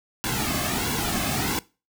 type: noise with flanger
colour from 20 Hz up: pink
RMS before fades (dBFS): -26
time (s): 0.24-1.59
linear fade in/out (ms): 0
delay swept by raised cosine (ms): 1.6 to 2.15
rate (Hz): 1.5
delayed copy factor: -0.7
effects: noise-tail reverb RT60 0.3 s tail -21 dB re dry